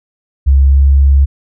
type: tone with pitch glide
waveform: sine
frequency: 68.2 to 68.99 Hz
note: C#2 to C#2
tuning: -28 to -8 cents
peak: -4 dBFS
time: 0.46-1.26 s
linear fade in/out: 20 ms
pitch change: +20 cents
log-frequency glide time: 0.65-0.81 s
effects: none